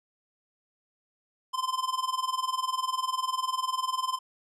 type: tone with tremolo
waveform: square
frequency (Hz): 1034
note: C6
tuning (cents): -21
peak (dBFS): -25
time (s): 1.53-4.19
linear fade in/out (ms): 20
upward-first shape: sine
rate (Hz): 20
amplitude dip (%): 85
effects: low-pass 10000 Hz 12 dB/octave

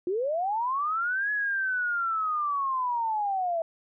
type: linear two-way sweep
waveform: sine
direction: up then down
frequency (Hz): 340 to 1700 to 648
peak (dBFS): -25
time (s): 0.07-3.62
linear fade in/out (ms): 2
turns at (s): 1.31
effects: none

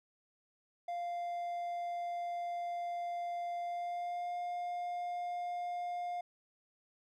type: tone with pitch glide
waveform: triangle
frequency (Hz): 697 to 706.7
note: F5 to F5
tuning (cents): -4 to +20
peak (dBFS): -34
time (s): 0.88-6.21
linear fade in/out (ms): 5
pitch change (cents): +24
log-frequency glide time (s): 3.61-4.35
effects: none

